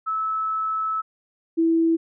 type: tone pair in turn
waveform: sine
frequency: 1303 / 328.8 Hz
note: E6 / E4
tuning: -20 / -4 cents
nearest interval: 2 octaves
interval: 2384 cents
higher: first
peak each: -22 / -16 dBFS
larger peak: second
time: 0.06-1.02 / 1.57-1.97 s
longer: first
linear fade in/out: 20 ms
effects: none